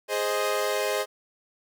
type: chord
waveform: sawtooth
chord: Ab major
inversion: none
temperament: equal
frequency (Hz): 415.3 / 523.3 / 622.3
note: Ab4 / C5 / Eb5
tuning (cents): 0 / 0 / 0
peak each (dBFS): -25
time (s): 0.08-1.06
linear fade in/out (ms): 50
effects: none